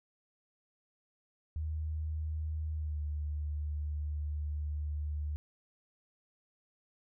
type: tone with pitch glide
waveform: sine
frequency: 77.78 to 74.65 Hz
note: D#2 to D2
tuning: 0 to +29 cents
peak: -33 dBFS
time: 1.56-5.36 s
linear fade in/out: 0 ms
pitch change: -71 cents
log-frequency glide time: 2.74-3.01 s
effects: none